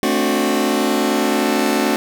sawtooth chord, D dominant seventh, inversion second, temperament just, 220.2 / 264.3 / 293.7 / 367.1 Hz, A3 / C4 / D4 / F#4, +2 / +18 / 0 / -14 cents, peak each -17 dBFS, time 0.03-1.96 s, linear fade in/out 0 ms, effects none

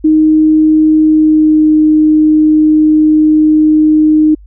sine tone with pitch glide, 311.1 to 308.2 Hz, D#4 to D#4, 0 to -16 cents, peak -4 dBFS, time 0.04-4.35 s, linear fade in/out 10 ms, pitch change -16 cents, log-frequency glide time 1.02-1.71 s, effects added 50 Hz sine -33 dBFS peak until 4.46 s

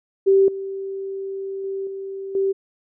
sine tone with level steps, 389 Hz, G4, 13 cents flat, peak -11 / -26 / -24 / -28 / -17 dBFS, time 0.26-2.53 s, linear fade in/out 20 ms, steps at 0.48 / 1.64 / 1.87 / 2.35 s, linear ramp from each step 2 ms, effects none

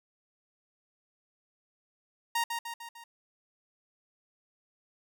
sawtooth tone with echo, 932.3 Hz, A#5, in tune, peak -23 dBFS, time 2.35-2.44 s, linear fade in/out 5 ms, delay 150 ms, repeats 4, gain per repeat -5 dB, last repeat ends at 3.04 s, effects none

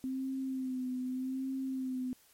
sine tone with vibrato, 259.4 Hz, C4, 15 cents flat, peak -33 dBFS, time 0.04-2.13 s, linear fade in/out 0 ms, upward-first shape sine, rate 0.83 Hz, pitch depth 42 cents each way, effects white hiss -64 dBFS RMS until 2.33 s + MP3 64 kbps

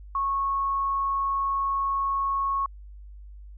sine tone, 1100 Hz, C#6, 14 cents flat, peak -23 dBFS, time 0.15-2.66 s, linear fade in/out 2 ms, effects added 50 Hz sine -41 dBFS peak until 3.57 s

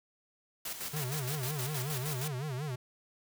white noise with tremolo, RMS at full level -38 dBFS, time 0.65-2.28 s, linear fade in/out 5 ms, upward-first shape square, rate 6.4 Hz, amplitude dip 55%
square tone with vibrato, 138.59 Hz, C#3, in tune, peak -35 dBFS, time 0.93-2.76 s, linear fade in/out 10 ms, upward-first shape sine, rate 5.4 Hz, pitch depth 200 cents each way
effects none

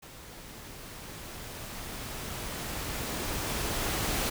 pink noise with level ramp, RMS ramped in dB -48 to -29 dBFS, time 0.02-4.3 s, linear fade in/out 10 ms, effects none

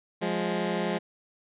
15% pulse tone pair together, 176.6 / 208.6 Hz, F3 / G#3, +20 / +8 cents, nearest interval minor third, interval 288 cents, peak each -23 dBFS, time 0.21-0.99 s, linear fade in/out 20 ms, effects resampled to 8000 Hz

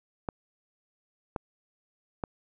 clicks, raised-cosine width 1 ms, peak -17 dBFS, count 3, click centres 0.288 / 1.362 / 2.238 s, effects none

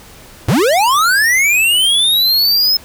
square linear sweep, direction up, 82.41 to 5200 Hz, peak -10 dBFS, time 0.48-2.77 s, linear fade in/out 5 ms, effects pink hiss -39 dBFS RMS until 2.84 s

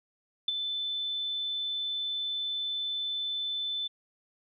sine tone with ADSR envelope, 3520 Hz, A7, in tune, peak -22 dBFS, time 0.48-3.88 s, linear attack 4 ms, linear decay 19 ms, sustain -8 dB, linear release 15 ms, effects none

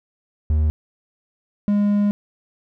triangle tone pair in turn, 76.8 / 205 Hz, D#2 / G#3, -22 / -22 cents, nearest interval octave + perfect fourth, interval 1700 cents, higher second, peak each -13 dBFS, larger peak neither, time 0.5-0.7 / 1.68-2.11 s, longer second, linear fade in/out 0 ms, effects none

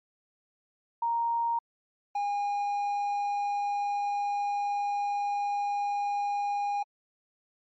sine / triangle tone pair in turn, 932.3 / 814.1 Hz, A#5 / G#5, 0 / -35 cents, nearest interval major second, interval 235 cents, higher first, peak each -25 dBFS, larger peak neither, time 1.02-1.59 / 2.15-6.83 s, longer second, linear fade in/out 5 ms, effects MP3 32 kbps

